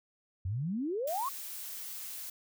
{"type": "exponential sweep", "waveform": "sine", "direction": "up", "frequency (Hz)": [85.6, 1150], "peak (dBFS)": -31, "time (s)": [0.45, 1.29], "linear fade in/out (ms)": 5}
{"type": "noise", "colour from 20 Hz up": "blue", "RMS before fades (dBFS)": -42, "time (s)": [1.07, 2.3], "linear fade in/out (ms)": 5}
{"effects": []}